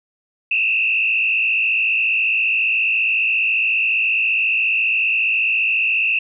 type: tone with frequency modulation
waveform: sine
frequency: 2637 Hz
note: E7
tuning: in tune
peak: -15 dBFS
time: 0.51-6.19 s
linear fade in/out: 5 ms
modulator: 54.6 Hz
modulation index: 2.1
effects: none